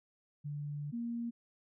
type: tone pair in turn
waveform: sine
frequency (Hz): 146.2 / 234.8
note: D3 / A#3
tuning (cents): -7 / +13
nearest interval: minor sixth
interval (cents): 820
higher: second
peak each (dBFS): -37 / -35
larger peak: second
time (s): 0.44-0.92 / 0.92-1.31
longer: first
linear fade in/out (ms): 20
effects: none